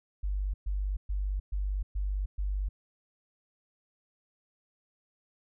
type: tone bursts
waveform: sine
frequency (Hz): 49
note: G1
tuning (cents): 0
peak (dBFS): -28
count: 6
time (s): 0.23-2.69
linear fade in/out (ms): 10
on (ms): 310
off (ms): 120
effects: none